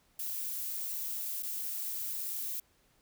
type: noise with dropouts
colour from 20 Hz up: violet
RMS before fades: -37 dBFS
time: 0.19-2.6 s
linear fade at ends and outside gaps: 5 ms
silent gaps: 1.425-1.43 s
effects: pink hiss -69 dBFS RMS until 3.01 s